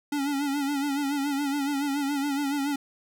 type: tone with vibrato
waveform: square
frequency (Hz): 282.3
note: C#4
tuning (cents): +32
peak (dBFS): -26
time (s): 0.12-2.76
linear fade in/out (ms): 5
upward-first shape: sine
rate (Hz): 7.1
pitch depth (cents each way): 65
effects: none